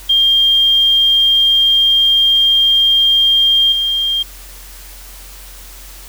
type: tone with level steps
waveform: sine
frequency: 3203 Hz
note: G7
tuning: 37 cents sharp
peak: -8 / -13 dBFS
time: 0.09-4.23 s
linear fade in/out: 10 ms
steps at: 3.72 s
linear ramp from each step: 2 ms
effects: added 45 Hz sine -35 dBFS peak until 6.08 s + white hiss -37 dBFS RMS until 6.08 s